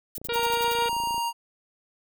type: noise bursts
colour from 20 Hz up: violet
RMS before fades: -34 dBFS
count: 7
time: 0.15-0.737 s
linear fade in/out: 2 ms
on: 29 ms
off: 64 ms
type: click train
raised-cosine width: 2 ms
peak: -29 dBFS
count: 29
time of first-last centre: 0.18-1.18 s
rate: 28 Hz
type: harmonic tone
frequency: 471.4 Hz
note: A#4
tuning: 19 cents sharp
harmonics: 1 / 2 / 3 / 4 / 5 / 6 / 7 / 8 / 9 / 10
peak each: -28 / -35 / -34 / -42 / -37 / -37 / -42 / -36 / -48 / -48 dBFS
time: 0.29-0.89 s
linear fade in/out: 5 ms
type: tone with pitch glide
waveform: square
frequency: 930 to 936.5 Hz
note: A#5 to A#5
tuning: -4 to +8 cents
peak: -26 dBFS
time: 0.32-1.33 s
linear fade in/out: 50 ms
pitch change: +12 cents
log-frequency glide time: 0.52-0.6 s
effects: none